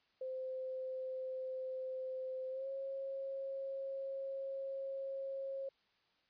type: tone with pitch glide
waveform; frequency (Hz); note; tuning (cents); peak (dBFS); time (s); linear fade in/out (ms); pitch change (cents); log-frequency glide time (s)
sine; 519 to 541.7; C5 to C#5; -14 to -40; -39; 0.21-5.69; 5; +74; 2.5-2.68
effects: white hiss -75 dBFS RMS until 6.29 s + resampled to 11025 Hz